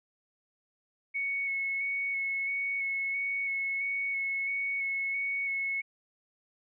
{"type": "tone with vibrato", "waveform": "sine", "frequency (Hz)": 2208, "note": "C#7", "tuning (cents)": -7, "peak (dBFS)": -29, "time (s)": [1.14, 5.82], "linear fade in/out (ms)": 20, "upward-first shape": "square", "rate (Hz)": 1.5, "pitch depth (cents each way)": 13, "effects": []}